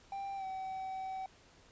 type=tone with pitch glide; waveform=triangle; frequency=788 to 761.2 Hz; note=G5 to F#5; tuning=+9 to +49 cents; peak=-36 dBFS; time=0.12-1.26 s; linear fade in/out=2 ms; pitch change=-60 cents; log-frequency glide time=0.36-0.45 s; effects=pink hiss -62 dBFS RMS until 1.71 s + resampled to 16000 Hz